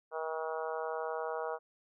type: harmonic tone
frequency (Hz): 159.5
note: D#3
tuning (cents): +43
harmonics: 3 / 4 / 5 / 6 / 7 / 8 / 9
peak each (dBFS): -38 / -40 / -42 / -44 / -45 / -46 / -47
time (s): 0.11-1.59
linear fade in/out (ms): 50
effects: none